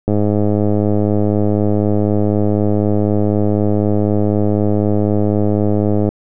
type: click train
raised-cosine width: 2 ms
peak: -3 dBFS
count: 626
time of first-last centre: 0.08-6.09 s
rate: 104 Hz
effects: none